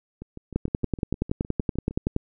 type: two click trains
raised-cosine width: 3 ms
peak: -10 / -24 dBFS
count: 18 / 12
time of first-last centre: 0.56-2.164 / 0.22-1.91 s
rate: 10.6 / 6.51 Hz
effects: none